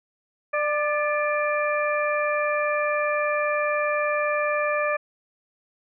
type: harmonic tone with a mistuned harmonic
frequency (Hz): 595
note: D5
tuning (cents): +22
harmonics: 1 / 2 / 3 / 4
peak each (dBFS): -24 / -27 / -29 / -30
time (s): 0.53-4.97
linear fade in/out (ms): 10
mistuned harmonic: 3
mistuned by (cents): -38
effects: none